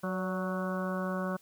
harmonic tone with a mistuned harmonic, 185 Hz, F#3, in tune, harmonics 1 / 2 / 3 / 4 / 5 / 6 / 7 / 8, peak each -33 / -41 / -37 / -46 / -47 / -40 / -44 / -42 dBFS, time 0.03-1.37 s, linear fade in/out 10 ms, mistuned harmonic 3, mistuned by +33 cents, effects white hiss -62 dBFS RMS until 1.41 s

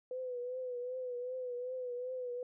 sine tone with vibrato, 500 Hz, B4, 21 cents sharp, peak -37 dBFS, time 0.11-2.43 s, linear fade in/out 2 ms, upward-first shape triangle, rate 2.6 Hz, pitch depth 60 cents each way, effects none

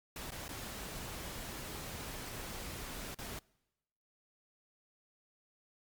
pink noise with dropouts, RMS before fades -44 dBFS, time 0.16-3.39 s, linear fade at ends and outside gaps 2 ms, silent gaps 0.306-0.319 / 0.481-0.49 / 3.146-3.187 s, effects noise-tail reverb RT60 1.0 s tail -25 dB re dry + Opus 48 kbps

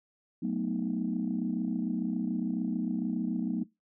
sine chord, B dominant seventh, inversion second, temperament equal, 185 / 220 / 246.9 / 311.1 Hz, F#3 / A3 / B3 / D#4, 0 / 0 / 0 / 0 cents, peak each -33 / -33 / -33 / -36 dBFS, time 0.42-3.64 s, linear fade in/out 10 ms, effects noise-tail reverb RT60 0.2 s tail -21 dB re dry + tanh soft clip ceiling -20 dBFS

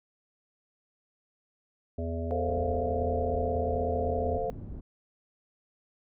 harmonic tone, 82.8 Hz, E2, 8 cents sharp, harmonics 1 / 3 / 5 / 7 / 8, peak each -32 / -37 / -39 / -40 / -41 dBFS, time 1.98-4.38 s, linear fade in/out 5 ms
sine chord, F major, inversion first, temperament equal with one note detuned, 444.6 / 523.3 / 698.5 Hz, A4 / C5 / F5, +18 / 0 / 0 cents, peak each -33 dBFS, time 2.31-4.5 s, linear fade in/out 0 ms
pink low-pass noise, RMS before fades -41 dBFS, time 2.48-4.81 s, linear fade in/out 10 ms, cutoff 260 Hz, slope 12 dB/octave
effects none

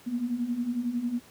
sine beating tone pair, 233.1 / 244.1 Hz, A#3 / B3, 0 / -20 cents, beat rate 11 Hz, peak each -33 / -28 dBFS, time 0.06-1.2 s, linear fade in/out 20 ms, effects pink hiss -54 dBFS RMS until 1.3 s + high-pass 100 Hz 12 dB/octave

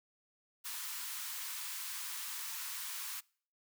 white high-pass noise, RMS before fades -42 dBFS, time 0.64-3.21 s, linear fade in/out 20 ms, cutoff 890 Hz, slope 96 dB/octave, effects noise-tail reverb RT60 0.5 s tail -25 dB re dry

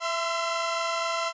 sawtooth tone cluster, 665 / 1031 / 1354 Hz, E5 / C6 / E6, +15 / -26 / +46 cents, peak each -26 / -27 / -28 dBFS, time 0-1.33 s, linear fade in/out 50 ms, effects resampled to 16000 Hz

